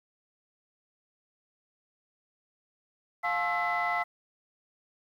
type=tone cluster; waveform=sine; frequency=704 / 863 / 1069 / 1323 / 2017 Hz; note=F5 / A5 / C6 / E6 / B6; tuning=+14 / -34 / +37 / +6 / +36 cents; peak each=-30 / -33 / -35 / -32 / -30 dBFS; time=3.23-4.04 s; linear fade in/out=20 ms; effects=tanh soft clip ceiling -21 dBFS + 10-bit